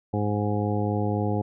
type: harmonic tone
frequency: 103.83 Hz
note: G#2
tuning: in tune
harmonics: 1 / 2 / 3 / 4 / 5 / 7 / 8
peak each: -26 / -29 / -31 / -32 / -33 / -34 / -35 dBFS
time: 0.13-1.42 s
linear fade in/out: 10 ms
effects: none